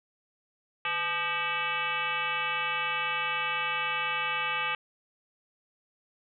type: tone with frequency modulation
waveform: sine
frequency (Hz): 1920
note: B6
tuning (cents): -49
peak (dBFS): -27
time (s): 0.85-4.75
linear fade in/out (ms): 2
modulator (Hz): 354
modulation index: 3
effects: none